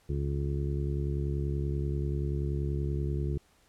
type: harmonic tone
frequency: 70.4 Hz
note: C#2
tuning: 27 cents sharp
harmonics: 1 / 2 / 3 / 4 / 5 / 6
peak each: -31 / -32 / -43 / -45 / -38 / -43 dBFS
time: 0.09-3.38 s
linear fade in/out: 5 ms
effects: pink hiss -65 dBFS RMS until 3.68 s + low-pass 12000 Hz 12 dB/octave